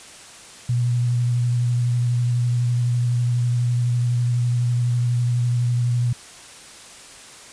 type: tone with vibrato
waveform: sine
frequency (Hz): 121.3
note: B2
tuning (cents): -31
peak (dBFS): -17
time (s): 0.69-6.13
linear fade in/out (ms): 5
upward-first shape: sine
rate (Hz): 12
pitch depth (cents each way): 18
effects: white hiss -42 dBFS RMS until 7.52 s + resampled to 22050 Hz